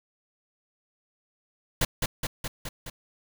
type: noise with echo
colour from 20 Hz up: pink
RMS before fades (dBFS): -23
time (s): 1.81-1.85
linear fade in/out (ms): 5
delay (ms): 210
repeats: 5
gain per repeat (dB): -3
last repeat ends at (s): 2.9
effects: none